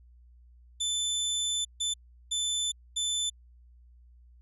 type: tone bursts at uneven times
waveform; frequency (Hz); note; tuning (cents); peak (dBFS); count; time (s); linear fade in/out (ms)
25% pulse; 3520; A7; 0; -24; 4; 0.8-1.65 / 1.8-1.94 / 2.31-2.72 / 2.96-3.3; 10
effects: added 60 Hz sine -53 dBFS peak until 4.41 s + resampled to 32000 Hz